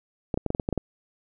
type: clicks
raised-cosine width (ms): 2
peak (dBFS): -12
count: 9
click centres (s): 0.342 / 0.375 / 0.463 / 0.504 / 0.549 / 0.598 / 0.689 / 0.727 / 0.777
effects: none